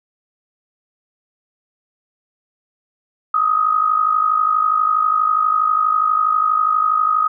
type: tone with amplitude modulation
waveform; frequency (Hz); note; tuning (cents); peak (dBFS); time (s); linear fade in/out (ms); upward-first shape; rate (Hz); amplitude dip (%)
sine; 1255; D#6; +15; -10; 3.34-7.28; 5; sine; 52.3; 70
effects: none